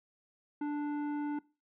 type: tone with tanh clipping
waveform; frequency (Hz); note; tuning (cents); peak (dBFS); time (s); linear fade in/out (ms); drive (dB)
sine; 293.7; D4; 0; -34; 0.61-1.39; 5; 14
effects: noise-tail reverb RT60 0.3 s tail -21 dB re dry + low-pass 2000 Hz 12 dB/octave